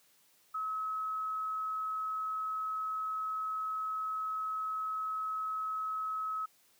sine tone, 1285 Hz, E6, 45 cents flat, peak -33 dBFS, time 0.54-6.46 s, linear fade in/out 10 ms, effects white hiss -67 dBFS RMS until 6.79 s + high-pass 100 Hz 12 dB/octave

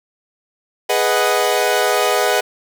sawtooth chord, G# minor seventh, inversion none, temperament equal, 415.3 / 493.9 / 622.3 / 740 Hz, G#4 / B4 / D#5 / F#5, 0 / 0 / 0 / 0 cents, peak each -16 dBFS, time 0.89-2.41 s, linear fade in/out 10 ms, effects none

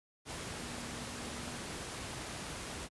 sine tone in noise, 240 Hz, B3, 49 cents flat, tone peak -49 dBFS, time 0.54-1.61 s, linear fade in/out 50 ms, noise pink, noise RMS -42 dBFS, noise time 0.25-2.89 s, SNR -10 dB, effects high-pass 60 Hz 12 dB/octave + resampled to 24000 Hz

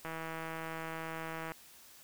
click train, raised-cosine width 0.5 ms, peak -26 dBFS, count 239, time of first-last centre 0.05-1.519 s, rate 162 Hz, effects white hiss -57 dBFS RMS until 2.03 s

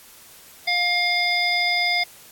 harmonic tone, 708 Hz, F5, 23 cents sharp, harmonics 1 / 3 / 5 / 7, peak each -26 / -21 / -27 / -25 dBFS, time 0.67-2.04 s, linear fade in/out 10 ms, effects white hiss -47 dBFS RMS until 2.31 s + AAC 64 kbps

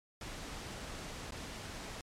pink noise with dropouts, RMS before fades -44 dBFS, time 0.21-2.01 s, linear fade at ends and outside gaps 1 ms, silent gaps 1.308-1.321 s, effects low-pass 8000 Hz 12 dB/octave + MP3 96 kbps

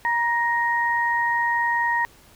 sine tone pair together, 945 / 1869.4 Hz, A#5 / A#6, +23 / +4 cents, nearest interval octave, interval 1181 cents, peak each -22 dBFS, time 0.05-2.05 s, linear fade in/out 0 ms, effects pink hiss -52 dBFS RMS until 2.35 s

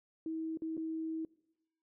sine tone with dropouts, 321.4 Hz, E4, 44 cents flat, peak -35 dBFS, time 0.26-1.25 s, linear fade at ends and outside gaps 2 ms, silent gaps 0.573-0.62 / 0.769-0.776 s, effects noise-tail reverb RT60 0.9 s tail -23 dB re dry

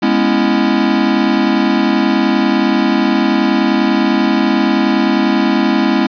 square chord, C# minor seventh, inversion second, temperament equal, 207.7 / 246.9 / 277.2 / 329.6 Hz, G#3 / B3 / C#4 / E4, 0 / 0 / 0 / 0 cents, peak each -17 dBFS, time 0.02-6.07 s, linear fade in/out 10 ms, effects resampled to 11025 Hz + 7-bit

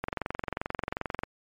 click train, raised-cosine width 0.5 ms, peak -15 dBFS, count 28, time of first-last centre 0.04-1.235 s, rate 22.6 Hz, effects MP3 64 kbps

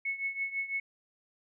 sine tone with tremolo, 2200 Hz, C#7, 14 cents flat, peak -28 dBFS, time 0.05-0.8 s, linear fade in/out 5 ms, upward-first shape triangle, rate 6 Hz, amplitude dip 85%, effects none

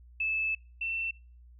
sine tone pair in turn, 2619 / 2686 Hz, E7 / E7, -12 / +32 cents, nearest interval unison, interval 44 cents, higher second, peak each -27 / -30 dBFS, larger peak first, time 0.2-0.55 / 0.81-1.11 s, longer first, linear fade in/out 5 ms, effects noise-tail reverb RT60 0.4 s tail -25 dB re dry + added 60 Hz sine -51 dBFS peak until 1.59 s

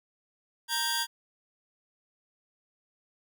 sawtooth tone cluster, 932 / 1570 / 3379 / 4771 Hz, A#5 / G6 / G#7 / D8, -1 / +2 / +29 / +26 cents, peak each -30 dBFS, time 0.68-1.07 s, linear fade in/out 50 ms, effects none

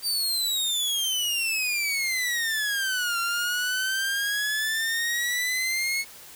sawtooth exponential two-way sweep, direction down then up, 4699 to 1372 to 2198 Hz, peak -21 dBFS, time 0.02-6.05 s, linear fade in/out 50 ms, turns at 3.19 s, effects white hiss -46 dBFS RMS until 6.35 s

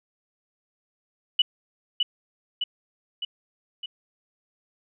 sine tone with echo, 2960 Hz, F#7, in tune, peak -15 dBFS, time 1.39-1.42 s, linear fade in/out 5 ms, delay 610 ms, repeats 4, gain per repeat -4 dB, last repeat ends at 3.86 s, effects none

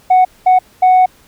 sine tone bursts at uneven times, 740 Hz, F#5, in tune, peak -3 dBFS, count 3, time 0.1-0.25 / 0.46-0.59 / 0.82-1.06 s, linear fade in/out 10 ms, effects tanh soft clip ceiling -4 dBFS + pink hiss -48 dBFS RMS until 1.27 s

